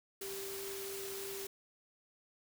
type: tone in noise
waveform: sine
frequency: 392 Hz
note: G4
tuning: in tune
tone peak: -43 dBFS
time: 0.21-1.47 s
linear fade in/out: 5 ms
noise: white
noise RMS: -45 dBFS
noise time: 0.21-1.47 s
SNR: -1 dB
effects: none